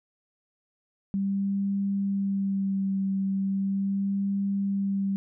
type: tone with vibrato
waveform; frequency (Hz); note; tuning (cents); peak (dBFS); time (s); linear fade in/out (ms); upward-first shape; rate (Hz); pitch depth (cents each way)
sine; 196; G3; 0; -24; 1.14-5.16; 0; sine; 0.38; 19
effects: none